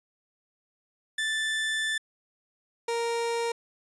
30% pulse tone pair in turn, 1761 / 466.4 Hz, A6 / A#4, +1 / +1 cents, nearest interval octave + major seventh, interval 2300 cents, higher first, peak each -24 dBFS, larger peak neither, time 1.18-1.98 / 2.88-3.52 s, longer first, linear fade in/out 5 ms, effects resampled to 22050 Hz

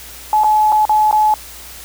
sine tone with dropouts, 855 Hz, A5, 50 cents flat, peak -9 dBFS, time 0.33-1.34 s, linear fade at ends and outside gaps 1 ms, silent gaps 0.436-0.443 / 0.721-0.725 / 0.853-0.894 / 1.112-1.127 s, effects added 60 Hz sine -41 dBFS peak until 1.84 s + white hiss -35 dBFS RMS until 1.84 s

